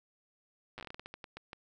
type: slowing click train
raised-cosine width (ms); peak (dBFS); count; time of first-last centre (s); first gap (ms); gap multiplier
0.3; -28; 15; 0.78-1.531; 8; 1.26
effects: none